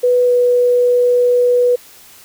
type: tone with pitch glide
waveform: sine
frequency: 493.9 to 490.5 Hz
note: B4 to B4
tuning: 0 to -12 cents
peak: -9 dBFS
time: 0.03-1.76 s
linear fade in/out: 10 ms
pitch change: -12 cents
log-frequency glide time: 0.24-0.32 s
effects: white hiss -42 dBFS RMS until 2.24 s